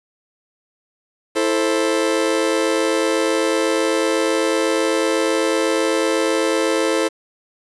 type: chord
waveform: 40% pulse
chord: A minor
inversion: second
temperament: just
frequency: 330 / 440 / 528 Hz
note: E4 / A4 / C5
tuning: +2 / 0 / +16 cents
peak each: -20 dBFS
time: 1.35-7.09 s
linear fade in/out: 20 ms
effects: resampled to 24000 Hz + 7-bit